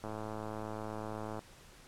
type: click train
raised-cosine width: 1 ms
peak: -27 dBFS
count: 147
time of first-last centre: 0.04-1.392 s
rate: 108 Hz
effects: pink hiss -57 dBFS RMS until 1.87 s + low-pass 11000 Hz 12 dB/octave